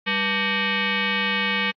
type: tone with frequency modulation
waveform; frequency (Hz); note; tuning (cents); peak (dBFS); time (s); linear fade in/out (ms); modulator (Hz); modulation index
sine; 197.6; G3; +14; -20; 0.06-1.72; 20; 684; 4.4
effects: AAC 64 kbps